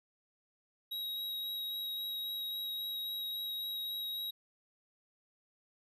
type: tone with vibrato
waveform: square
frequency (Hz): 3824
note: A#7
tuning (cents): +43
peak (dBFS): -37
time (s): 0.91-4.31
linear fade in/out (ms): 10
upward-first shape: triangle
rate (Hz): 3.7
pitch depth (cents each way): 10
effects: none